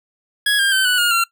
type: tone with pitch steps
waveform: 25% pulse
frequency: 1667 / 1602.8 / 1541.1 / 1481.7 / 1424.6 / 1369.8 Hz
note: G#6 / G6 / G6 / F#6 / F6 / F6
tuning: +6 / +38 / -30 / +2 / +34 / -34 cents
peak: -10 dBFS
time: 0.46-1.24 s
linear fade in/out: 5 ms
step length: 130 ms
effects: noise-tail reverb RT60 0.1 s tail -20 dB re dry

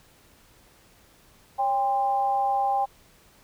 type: tone with amplitude modulation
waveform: sine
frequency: 799 Hz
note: G5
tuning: 33 cents sharp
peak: -18 dBFS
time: 1.58-2.86 s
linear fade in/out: 20 ms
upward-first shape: sine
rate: 242 Hz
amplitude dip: 65%
effects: pink hiss -57 dBFS RMS until 3.43 s

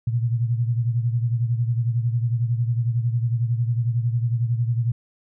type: beating tone pair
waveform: sine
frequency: 116.54 / 127.54 Hz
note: A#2 / C3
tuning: 0 / -44 cents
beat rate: 11 Hz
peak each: -20 / -26 dBFS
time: 0.07-4.92 s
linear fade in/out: 5 ms
effects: none

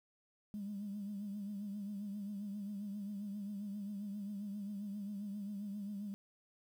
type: tone with vibrato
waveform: sine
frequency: 203.1 Hz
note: G#3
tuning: 38 cents flat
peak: -39 dBFS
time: 0.54-6.14 s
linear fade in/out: 0 ms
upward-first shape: triangle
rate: 7.5 Hz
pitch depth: 75 cents each way
effects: tanh soft clip ceiling -36 dBFS + 11-bit

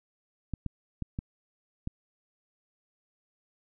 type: clicks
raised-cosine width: 5 ms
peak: -20 dBFS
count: 5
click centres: 0.537 / 0.663 / 1.023 / 1.189 / 1.874 s
effects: none

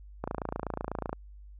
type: click train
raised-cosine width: 1 ms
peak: -18 dBFS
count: 26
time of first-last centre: 0.24-1.13 s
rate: 28.1 Hz
effects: added 50 Hz sine -46 dBFS peak until 1.59 s

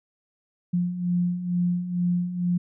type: beating tone pair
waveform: sine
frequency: 175.1 / 177.3 Hz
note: F3 / F3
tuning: +5 / +26 cents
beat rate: 2.2 Hz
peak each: -29 / -23 dBFS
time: 0.73-2.58 s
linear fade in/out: 10 ms
effects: none

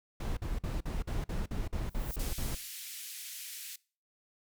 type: noise bursts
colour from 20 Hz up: brown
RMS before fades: -34 dBFS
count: 11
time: 0.2-2.55 s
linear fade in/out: 5 ms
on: 170 ms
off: 48 ms
type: noise with exponential growth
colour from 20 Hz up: violet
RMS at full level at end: -39 dBFS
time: 1.74-2.16 s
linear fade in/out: 1 ms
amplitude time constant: 91 ms
type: band-pass noise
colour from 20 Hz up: white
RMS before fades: -44 dBFS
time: 2.19-3.76 s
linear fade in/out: 5 ms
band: 2000 to 16000 Hz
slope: 24 dB/octave
effects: noise-tail reverb RT60 0.4 s tail -23 dB re dry

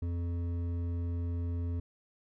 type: tone with hard clipping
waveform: sine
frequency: 86.1 Hz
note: F2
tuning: 24 cents flat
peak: -33 dBFS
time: 0.02-1.8 s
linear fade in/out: 5 ms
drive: 9 dB
effects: none

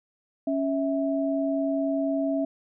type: tone pair together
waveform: sine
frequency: 277.2 / 653.2 Hz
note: C#4 / E5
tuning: 0 / -16 cents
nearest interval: octave + minor third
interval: 1484 cents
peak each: -25 / -27 dBFS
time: 0.47-2.45 s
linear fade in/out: 5 ms
effects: none

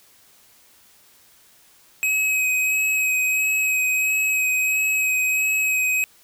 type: tone with vibrato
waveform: square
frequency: 2540 Hz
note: D#7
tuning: 35 cents sharp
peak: -19 dBFS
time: 2.03-6.04 s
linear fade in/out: 0 ms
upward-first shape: sine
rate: 1.5 Hz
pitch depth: 16 cents each way
effects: white hiss -54 dBFS RMS until 6.23 s

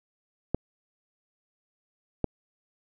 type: clicks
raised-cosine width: 2 ms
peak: -11 dBFS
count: 2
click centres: 0.546 / 2.243 s
effects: none

